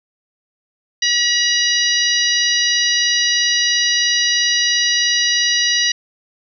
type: harmonic tone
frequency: 963 Hz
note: B5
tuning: 44 cents flat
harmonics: 2 / 3 / 4 / 5 / 6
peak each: -20 / -20 / -20 / -20 / -20 dBFS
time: 1.02-5.92 s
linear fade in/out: 5 ms
effects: none